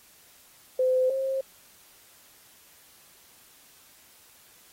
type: tone pair in turn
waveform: sine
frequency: 513 / 533.3 Hz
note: C5 / C5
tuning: -34 / +33 cents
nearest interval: minor second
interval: 67 cents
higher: second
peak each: -20 / -25 dBFS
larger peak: first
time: 0.79-1.1 / 1.1-1.41 s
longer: neither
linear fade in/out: 5 ms
effects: white hiss -56 dBFS RMS until 4.72 s + AAC 48 kbps